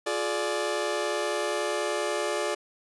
sawtooth chord, D diminished, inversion first, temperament just, 352.4 / 422.9 / 587.3 Hz, F4 / Ab4 / D5, +16 / +31 / 0 cents, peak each -29 / -27 / -26 dBFS, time 0.06-2.55 s, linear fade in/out 10 ms, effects resampled to 24000 Hz

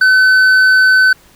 sine tone with hard clipping, 1517 Hz, F#6, 43 cents sharp, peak -7 dBFS, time 0.01-1.13 s, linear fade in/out 5 ms, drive 5 dB, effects pink hiss -46 dBFS RMS until 1.35 s

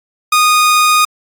sawtooth tone, 1234 Hz, D#6, 15 cents flat, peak -4 dBFS, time 0.32-1.05 s, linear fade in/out 5 ms, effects AAC 64 kbps

